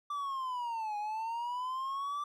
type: linear two-way sweep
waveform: triangle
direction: down then up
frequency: 1174.7 to 825 to 1174.7 Hz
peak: -32 dBFS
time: 0.1-2.24 s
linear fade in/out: 5 ms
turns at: 0.97 s
effects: none